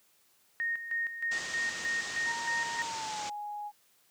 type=tone with tremolo; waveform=sine; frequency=1853 Hz; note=A#6; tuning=11 cents flat; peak=-29 dBFS; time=0.6-2.82 s; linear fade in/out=0 ms; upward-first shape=square; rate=3.2 Hz; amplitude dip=65%
type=low-pass noise; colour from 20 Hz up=white; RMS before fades=-41 dBFS; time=1.31-3.3 s; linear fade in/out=10 ms; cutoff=7500 Hz; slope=48 dB/octave
type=tone with pitch glide; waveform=sine; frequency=932.3 to 830.6 Hz; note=A#5 to G#5; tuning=0 to 0 cents; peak=-36 dBFS; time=2.25-3.72 s; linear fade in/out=50 ms; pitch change=-200 cents; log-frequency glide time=2.83-3.26 s
effects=white hiss -67 dBFS RMS until 4.1 s + high-pass 100 Hz 12 dB/octave